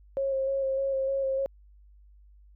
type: tone with vibrato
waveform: sine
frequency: 540 Hz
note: C#5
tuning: 45 cents flat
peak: -25 dBFS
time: 0.17-1.46 s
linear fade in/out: 0 ms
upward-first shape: square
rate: 3.3 Hz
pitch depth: 17 cents each way
effects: added 50 Hz sine -52 dBFS peak until 2.55 s